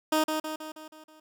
15% pulse tone with echo, 311.1 Hz, D#4, in tune, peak -16 dBFS, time 0.12-0.24 s, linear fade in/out 5 ms, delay 160 ms, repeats 6, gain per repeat -5 dB, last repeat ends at 1.2 s, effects none

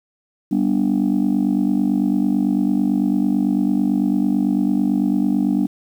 sine chord, G major, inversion none, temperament just, 196 / 245 / 294 Hz, G3 / B3 / D4, 0 / -14 / +2 cents, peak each -18 dBFS, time 0.51-5.67 s, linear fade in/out 10 ms, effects tanh soft clip ceiling -10 dBFS + 8-bit

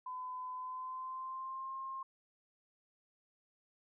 sine tone with pitch glide, 1012 to 1064.8 Hz, B5 to C6, +42 to +30 cents, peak -40 dBFS, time 0.06-2.03 s, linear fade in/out 5 ms, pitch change +88 cents, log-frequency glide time 0.53-1.74 s, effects none

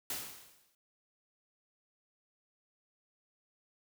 white noise with exponential decay, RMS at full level -36 dBFS, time 0.1-0.75 s, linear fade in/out 2 ms, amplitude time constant 140 ms, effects none

